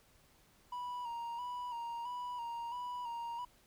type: tone with vibrato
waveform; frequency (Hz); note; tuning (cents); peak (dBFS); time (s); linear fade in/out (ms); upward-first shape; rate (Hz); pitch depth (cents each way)
triangle; 959; A#5; +49; -37; 0.72-3.45; 5; square; 1.5; 42
effects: pink hiss -67 dBFS RMS until 3.66 s